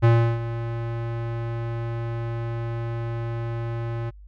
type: tone with ADSR envelope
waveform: square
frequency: 116.3 Hz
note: A#2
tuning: 4 cents flat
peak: -13 dBFS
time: 0.02-4.11 s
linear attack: 24 ms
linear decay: 340 ms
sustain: -14 dB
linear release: 23 ms
effects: added 50 Hz sine -42 dBFS peak until 4.27 s + low-pass 2000 Hz 12 dB/octave